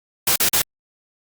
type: noise bursts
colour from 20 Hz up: white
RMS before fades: -17 dBFS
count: 3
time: 0.27-0.62 s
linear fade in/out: 5 ms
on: 90 ms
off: 40 ms
effects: Opus 48 kbps